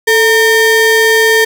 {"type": "ring-modulated tone", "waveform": "square", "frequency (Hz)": 688, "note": "F5", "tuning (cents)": -26, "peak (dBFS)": -4, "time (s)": [0.07, 1.45], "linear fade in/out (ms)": 10, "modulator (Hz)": 1130, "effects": ["7-bit"]}